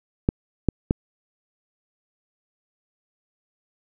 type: clicks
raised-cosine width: 3 ms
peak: -5 dBFS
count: 3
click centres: 0.289 / 0.687 / 0.909 s
effects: none